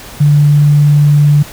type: tone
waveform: sine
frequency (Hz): 146.6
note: D3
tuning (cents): -3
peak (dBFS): -4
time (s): 0.2-1.43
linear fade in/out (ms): 10
effects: pink hiss -31 dBFS RMS until 1.52 s